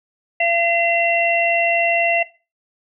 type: harmonic tone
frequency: 681 Hz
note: F5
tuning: 44 cents flat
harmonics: 1 / 3 / 4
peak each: -19 / -19 / -19 dBFS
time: 0.4-2.23 s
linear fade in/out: 5 ms
effects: noise-tail reverb RT60 0.3 s tail -17 dB re dry